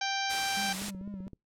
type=harmonic tone; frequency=785 Hz; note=G5; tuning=2 cents sharp; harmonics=1 / 2 / 3 / 4 / 5 / 6 / 7 / 8; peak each=-33 / -36 / -38 / -39 / -40 / -41 / -41 / -42 dBFS; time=0.01-0.73 s; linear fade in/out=5 ms
type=noise; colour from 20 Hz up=white; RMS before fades=-36 dBFS; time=0.29-0.91 s; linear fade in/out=20 ms
type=tone with vibrato; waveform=triangle; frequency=195.4 Hz; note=G3; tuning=5 cents flat; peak=-36 dBFS; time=0.57-1.28 s; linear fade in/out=0 ms; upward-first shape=sine; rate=4.3 Hz; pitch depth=84 cents each way
type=click train; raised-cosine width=3 ms; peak=-33 dBFS; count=9; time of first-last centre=0.82-1.333 s; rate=15.6 Hz
effects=noise-tail reverb RT60 0.2 s tail -26 dB re dry + low-pass 10000 Hz 12 dB/octave